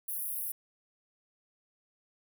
pink high-pass noise, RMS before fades -36 dBFS, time 0.08-0.52 s, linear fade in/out 5 ms, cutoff 10000 Hz, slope 96 dB/octave, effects none

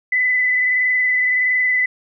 sine tone with frequency modulation, 2006 Hz, B6, 26 cents sharp, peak -14 dBFS, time 0.12-1.86 s, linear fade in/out 5 ms, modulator 21.5 Hz, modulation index 1.2, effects none

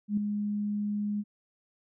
sine tone with ADSR envelope, 207.1 Hz, G#3, 5 cents flat, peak -22 dBFS, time 0.08-1.24 s, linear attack 92 ms, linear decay 3 ms, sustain -6 dB, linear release 42 ms, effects none

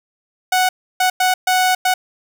sawtooth tone bursts at uneven times, 740 Hz, F#5, in tune, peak -9 dBFS, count 5, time 0.52-0.69 / 1-1.1 / 1.2-1.34 / 1.47-1.75 / 1.85-1.94 s, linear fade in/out 5 ms, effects none

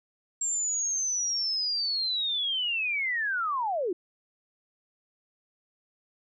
sine linear sweep, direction down, 7459 to 324.1 Hz, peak -26 dBFS, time 0.41-3.93 s, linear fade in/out 5 ms, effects none

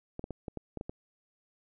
clicks, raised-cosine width 2 ms, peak -24 dBFS, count 8, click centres 0.194 / 0.241 / 0.307 / 0.482 / 0.573 / 0.773 / 0.811 / 0.895 s, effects none

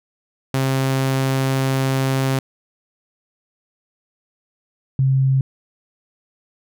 sawtooth / sine tone pair in turn, 133.5 / 133.5 Hz, C3 / C3, +35 / +35 cents, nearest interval unison, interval 0 cents, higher neither, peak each -13 dBFS, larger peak neither, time 0.54-2.39 / 4.99-5.41 s, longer first, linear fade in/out 2 ms, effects none

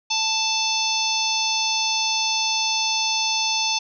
harmonic tone, 880 Hz, A5, in tune, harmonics 1 / 3 / 4 / 5 / 6 / 7, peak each -27 / -27 / -27 / -27 / -27 / -27 dBFS, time 0.1-3.79 s, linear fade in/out 10 ms, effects none

